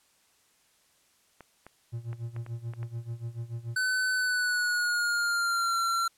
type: clicks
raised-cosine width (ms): 0.5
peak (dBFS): -31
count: 7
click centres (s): 1.407 / 1.666 / 2.13 / 2.364 / 2.464 / 2.736 / 2.83
type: tone with tremolo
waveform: triangle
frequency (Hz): 116.9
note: A#2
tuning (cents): +5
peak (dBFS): -29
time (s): 1.92-3.76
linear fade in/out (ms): 20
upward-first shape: sine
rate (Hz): 6.9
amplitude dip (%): 85
type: tone with pitch glide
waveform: square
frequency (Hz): 1512 to 1362.7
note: F#6 to F6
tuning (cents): +37 to -43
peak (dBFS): -26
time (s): 3.76-6.08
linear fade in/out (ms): 5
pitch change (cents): -180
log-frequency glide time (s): 4.13-5.78
effects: white hiss -66 dBFS RMS until 6.17 s + low-pass 11000 Hz 12 dB/octave